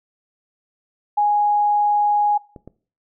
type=tone; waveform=sine; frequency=829 Hz; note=G#5; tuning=3 cents flat; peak=-14 dBFS; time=1.17-2.38 s; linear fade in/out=10 ms
type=clicks; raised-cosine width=2 ms; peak=-24 dBFS; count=2; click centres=2.562 / 2.676 s
effects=noise-tail reverb RT60 0.4 s tail -19 dB re dry